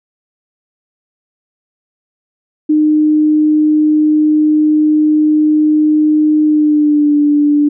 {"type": "tone with pitch glide", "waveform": "sine", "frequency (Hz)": [305.2, 293.4], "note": ["D#4", "D4"], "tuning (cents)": [-33, -2], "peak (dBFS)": -7, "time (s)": [2.69, 7.69], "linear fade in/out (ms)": 10, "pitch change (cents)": -69, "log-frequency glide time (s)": [6.44, 7.15], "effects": []}